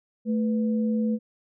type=tone pair together; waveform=sine; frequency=220 / 493.9 Hz; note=A3 / B4; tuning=0 / 0 cents; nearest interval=octave + major second; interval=1400 cents; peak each=-22 / -32 dBFS; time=0.25-1.19 s; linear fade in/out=50 ms; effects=none